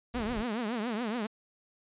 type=noise; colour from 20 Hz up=brown; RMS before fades=-41 dBFS; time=0.14-0.43 s; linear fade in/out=0 ms
type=tone with vibrato; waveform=sawtooth; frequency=227.5 Hz; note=A#3; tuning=42 cents flat; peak=-27 dBFS; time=0.14-1.27 s; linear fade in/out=10 ms; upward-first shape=triangle; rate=7.1 Hz; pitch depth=210 cents each way
effects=resampled to 8000 Hz